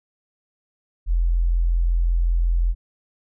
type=tone; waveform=sine; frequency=42.71 Hz; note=F1; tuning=38 cents flat; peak=-16 dBFS; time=1.06-2.75 s; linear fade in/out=50 ms; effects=none